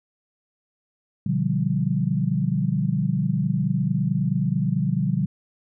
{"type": "chord", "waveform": "sine", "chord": "G dominant seventh", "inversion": "first", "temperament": "just", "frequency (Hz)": [122.5, 147, 176.4, 196], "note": ["B2", "D3", "F3", "G3"], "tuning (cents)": [-14, 2, 18, 0], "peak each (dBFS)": [-27, -24, -25, -26], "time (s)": [1.26, 5.26], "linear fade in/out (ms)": 5, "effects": []}